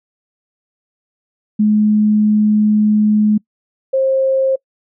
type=tone pair in turn; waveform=sine; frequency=211.9 / 532 Hz; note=G#3 / C5; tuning=+35 / +29 cents; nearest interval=octave + major third; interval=1594 cents; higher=second; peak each=-9 / -11 dBFS; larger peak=first; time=1.59-3.38 / 3.93-4.56 s; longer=first; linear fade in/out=10 ms; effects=noise-tail reverb RT60 0.1 s tail -25 dB re dry